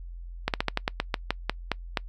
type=slowing click train; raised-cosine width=0.3 ms; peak=-8 dBFS; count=12; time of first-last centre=0.48-1.973 s; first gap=58 ms; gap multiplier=1.16; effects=noise-tail reverb RT60 0.1 s tail -25 dB re dry + added 43 Hz sine -37 dBFS peak until 2.08 s